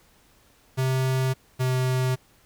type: tone pair in turn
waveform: square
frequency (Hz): 130.81 / 128.64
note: C3 / C3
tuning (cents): 0 / -29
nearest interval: unison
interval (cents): 29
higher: first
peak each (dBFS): -22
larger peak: neither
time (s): 0.77-1.34 / 1.59-2.16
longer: neither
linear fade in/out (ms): 20
effects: pink hiss -59 dBFS RMS until 2.45 s